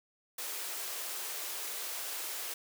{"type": "high-pass noise", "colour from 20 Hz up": "white", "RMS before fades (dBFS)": -39, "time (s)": [0.38, 2.54], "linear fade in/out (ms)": 5, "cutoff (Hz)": 330, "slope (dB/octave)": 48, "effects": []}